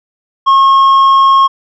sine tone with tanh clipping, 1084 Hz, C#6, 39 cents flat, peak -5 dBFS, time 0.46-1.48 s, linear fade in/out 20 ms, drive 5 dB, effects none

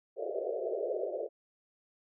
pink band-pass noise, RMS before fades -35 dBFS, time 0.16-1.29 s, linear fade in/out 50 ms, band 370 to 660 Hz, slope 96 dB/octave, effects none

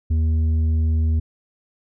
triangle tone with tanh clipping, 79.6 Hz, D#2, 40 cents sharp, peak -17 dBFS, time 0.1-1.2 s, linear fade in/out 10 ms, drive 10 dB, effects none

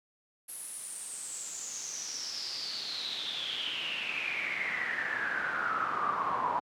brown noise with band-pass filter sweep, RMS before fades -35 dBFS, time 0.48-6.6 s, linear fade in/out 10 ms, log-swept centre 11000 to 960 Hz, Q 9.5, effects high-pass 150 Hz 12 dB/octave

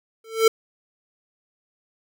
square tone with exponential growth, 447 Hz, A4, 27 cents sharp, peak -10 dBFS, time 0.24-0.48 s, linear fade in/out 5 ms, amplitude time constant 52 ms, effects none

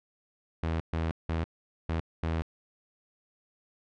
sawtooth tone bursts at uneven times, 81.6 Hz, E2, 17 cents flat, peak -24 dBFS, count 5, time 0.63-0.8 / 0.93-1.11 / 1.29-1.44 / 1.89-2 / 2.23-2.42 s, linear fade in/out 0 ms, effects low-pass 3000 Hz 12 dB/octave

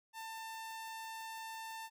sawtooth tone, 894 Hz, A5, 27 cents sharp, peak -40 dBFS, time 0.13-1.9 s, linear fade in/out 50 ms, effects none

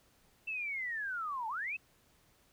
sine linear two-way sweep, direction down then up, 2681 to 852 to 2681 Hz, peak -35 dBFS, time 0.47-1.77 s, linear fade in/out 10 ms, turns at 1.48 s, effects pink hiss -68 dBFS RMS until 2.52 s

